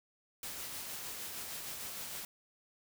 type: noise with tremolo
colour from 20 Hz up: white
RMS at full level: -42 dBFS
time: 0.43-2.25 s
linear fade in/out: 2 ms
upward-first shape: sine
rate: 6.5 Hz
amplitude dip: 25%
effects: none